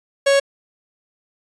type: tone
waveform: 45% pulse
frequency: 554.4 Hz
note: C#5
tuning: in tune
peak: -12 dBFS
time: 0.26-0.4 s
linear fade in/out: 10 ms
effects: resampled to 22050 Hz